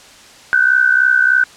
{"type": "tone pair together", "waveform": "sine", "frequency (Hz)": [1480, 1543.3], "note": ["F#6", "G6"], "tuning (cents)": [0, -27], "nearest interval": "minor second", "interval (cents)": 73, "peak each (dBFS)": -12, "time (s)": [0.53, 1.44], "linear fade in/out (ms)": 0, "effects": ["white hiss -41 dBFS RMS until 1.56 s", "low-pass 7000 Hz 12 dB/octave"]}